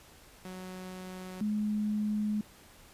sawtooth / sine tone pair in turn, 184.8 / 211 Hz, F#3 / G#3, -2 / +28 cents, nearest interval major second, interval 230 cents, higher second, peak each -37 / -28 dBFS, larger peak second, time 0.45-1.41 / 1.41-2.41 s, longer second, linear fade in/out 2 ms, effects pink hiss -56 dBFS RMS until 2.93 s + resampled to 32000 Hz

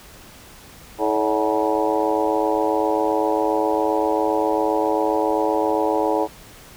harmonic tone with a mistuned harmonic, 107.5 Hz, A2, 40 cents flat, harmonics 3 / 4 / 5 / 6 / 7 / 8 / 9, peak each -24 / -23 / -24 / -29 / -26 / -26 / -27 dBFS, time 0.98-6.28 s, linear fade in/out 50 ms, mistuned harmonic 5, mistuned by +78 cents, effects pink hiss -44 dBFS RMS until 6.76 s

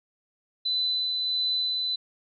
sine tone with tremolo, 4008 Hz, B7, 25 cents sharp, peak -23 dBFS, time 0.65-1.96 s, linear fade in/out 10 ms, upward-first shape sine, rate 1.5 Hz, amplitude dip 25%, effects none

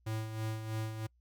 square tone with tremolo, 110 Hz, A2, in tune, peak -34 dBFS, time 0.06-1.07 s, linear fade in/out 10 ms, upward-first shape sine, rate 3.1 Hz, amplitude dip 55%, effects noise-tail reverb RT60 0.1 s tail -26 dB re dry + added 60 Hz sine -66 dBFS peak until 1.2 s

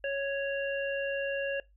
harmonic tone, 554.4 Hz, C#5, in tune, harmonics 1 / 3 / 5, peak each -31 / -36 / -38 dBFS, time 0.04-1.6 s, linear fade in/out 2 ms, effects noise-tail reverb RT60 0.2 s tail -22 dB re dry + added 50 Hz sine -59 dBFS peak until 1.76 s

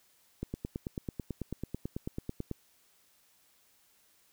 click train, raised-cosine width 3 ms, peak -22 dBFS, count 20, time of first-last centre 0.43-2.513 s, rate 9.12 Hz, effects white hiss -67 dBFS RMS until 4.32 s

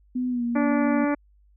sine tone with pitch glide, 251 to 237.3 Hz, B3 to A#3, +28 to +31 cents, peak -23 dBFS, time 0.15-1.05 s, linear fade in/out 10 ms, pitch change -97 cents, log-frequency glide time 0.29-0.44 s
harmonic tone, 290 Hz, D4, 22 cents flat, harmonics 1 / 2 / 3 / 4 / 5 / 6 / 7 / 8, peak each -22 / -28 / -32 / -34 / -36 / -38 / -39 / -40 dBFS, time 0.55-1.15 s, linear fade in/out 10 ms
effects added 50 Hz sine -55 dBFS peak until 1.56 s

